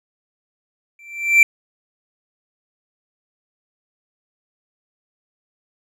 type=tone with exponential growth; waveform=triangle; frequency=2346 Hz; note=D7; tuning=2 cents flat; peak=-3 dBFS; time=0.99-1.43 s; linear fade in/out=2 ms; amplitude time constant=95 ms; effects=none